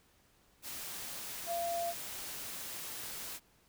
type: tone in noise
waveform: sine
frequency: 685 Hz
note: F5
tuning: 34 cents flat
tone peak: -33 dBFS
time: 1.46-1.94 s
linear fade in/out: 50 ms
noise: white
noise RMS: -43 dBFS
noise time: 0.62-3.4 s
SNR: +7 dB
effects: pink hiss -68 dBFS RMS until 3.68 s

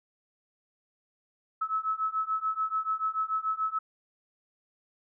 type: beating tone pair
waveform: sine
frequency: 1294 / 1300.9 Hz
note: E6 / E6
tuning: -32 / -23 cents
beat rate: 6.9 Hz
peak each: -31 / -30 dBFS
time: 1.61-3.79 s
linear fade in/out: 10 ms
effects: none

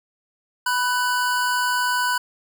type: tone pair together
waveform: square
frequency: 987.8 / 1496.8 Hz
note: B5 / F#6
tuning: 0 / +20 cents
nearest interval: perfect fifth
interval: 720 cents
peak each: -23 dBFS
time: 0.66-2.18 s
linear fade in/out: 5 ms
effects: none

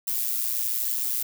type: noise with amplitude modulation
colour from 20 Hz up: violet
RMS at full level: -24 dBFS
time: 0.07-1.23 s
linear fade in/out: 5 ms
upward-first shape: sine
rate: 119 Hz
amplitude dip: 65%
effects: none

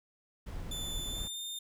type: noise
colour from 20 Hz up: brown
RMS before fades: -40 dBFS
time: 0.46-1.28 s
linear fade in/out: 10 ms
type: tone with pitch glide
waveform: sawtooth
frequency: 3520 to 3627 Hz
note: A7 to A#7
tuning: 0 to -48 cents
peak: -35 dBFS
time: 0.71-1.59 s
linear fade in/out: 5 ms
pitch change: +52 cents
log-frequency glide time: 1.07-1.39 s
effects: none

